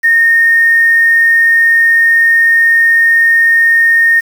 sine tone with quantisation, 1839 Hz, A#6, 24 cents flat, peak -5 dBFS, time 0.03-4.21 s, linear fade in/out 20 ms, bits 5, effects none

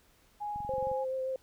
sine tone with tremolo, 830.6 Hz, G#5, in tune, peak -33 dBFS, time 0.4-1.05 s, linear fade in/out 20 ms, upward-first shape triangle, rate 2.7 Hz, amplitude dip 30%
click train, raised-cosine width 5 ms, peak -34 dBFS, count 9, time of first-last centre 0.56-0.916 s, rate 22.5 Hz
sine tone with vibrato, 523.3 Hz, C5, in tune, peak -31 dBFS, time 0.69-1.36 s, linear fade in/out 2 ms, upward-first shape sine, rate 7 Hz, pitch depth 13 cents each way
effects pink hiss -65 dBFS RMS until 1.42 s

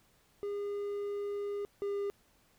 triangle tone pair in turn, 406.9 / 402.9 Hz, G#4 / G4, -35 / +48 cents, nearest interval unison, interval 17 cents, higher first, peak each -32 / -30 dBFS, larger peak second, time 0.43-1.65 / 1.82-2.1 s, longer first, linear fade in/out 0 ms, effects pink hiss -68 dBFS RMS until 2.58 s

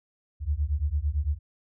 sine beating tone pair, 69.3 / 78.2 Hz, C#2 / D#2, 0 / +9 cents, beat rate 8.9 Hz, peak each -27 dBFS, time 0.4-1.39 s, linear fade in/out 50 ms, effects none

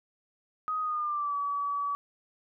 sine tone with pitch glide, 1253 to 1142.4 Hz, D#6 to D6, +12 to -48 cents, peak -28 dBFS, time 0.68-1.95 s, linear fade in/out 0 ms, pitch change -160 cents, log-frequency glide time 0.81-1.36 s, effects none

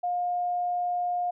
sine tone, 711 Hz, F5, 31 cents sharp, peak -25 dBFS, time 0.03-1.31 s, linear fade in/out 10 ms, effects none

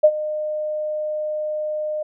sine tone with ADSR envelope, 610 Hz, D#5, 34 cents flat, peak -6 dBFS, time 0.03-2.03 s, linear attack 15 ms, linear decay 59 ms, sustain -16 dB, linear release 7 ms, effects none

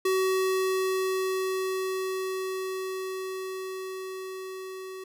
square tone with level ramp, 377.4 Hz, F#4, 34 cents sharp, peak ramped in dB -23 to -38 dBFS, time 0.05-5.04 s, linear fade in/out 5 ms, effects none

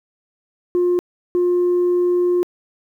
sine tone bursts at uneven times, 354.9 Hz, F4, 28 cents sharp, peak -12 dBFS, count 2, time 0.75-0.99 / 1.35-2.43 s, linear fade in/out 0 ms, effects tanh soft clip ceiling -12 dBFS + 9-bit

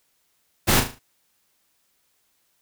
pink noise with echo, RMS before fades -18 dBFS, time 0.67-0.81 s, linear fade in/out 20 ms, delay 37 ms, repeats 5, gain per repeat -7 dB, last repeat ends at 0.995 s, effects white hiss -68 dBFS RMS until 2.61 s

